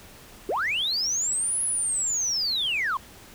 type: linear two-way sweep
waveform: sine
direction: up then down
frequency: 324.3 to 10548 to 995 Hz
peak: -22 dBFS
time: 0.49-2.97 s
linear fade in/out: 2 ms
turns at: 1.62 s
effects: tanh soft clip ceiling -20 dBFS + pink hiss -48 dBFS RMS until 3.34 s